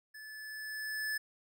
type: tone with level ramp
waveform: square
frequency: 1733 Hz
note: A6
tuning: 27 cents flat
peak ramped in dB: -48 to -33 dBFS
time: 0.14-1.18 s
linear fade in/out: 10 ms
effects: none